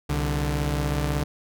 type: tone pair together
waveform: sawtooth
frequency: 65.5 / 147.24 Hz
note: C2 / D3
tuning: +2 / +5 cents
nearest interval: octave + major second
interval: 1403 cents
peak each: -22 dBFS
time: 0.09-1.24 s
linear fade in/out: 10 ms
effects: none